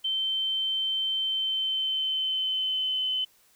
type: tone with pitch glide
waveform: sine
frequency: 3100 to 3043 Hz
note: G7 to F#7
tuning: -20 to +48 cents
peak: -25 dBFS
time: 0.04-3.25 s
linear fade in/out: 10 ms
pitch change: -32 cents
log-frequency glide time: 1.18-3.04 s
effects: white hiss -62 dBFS RMS until 3.55 s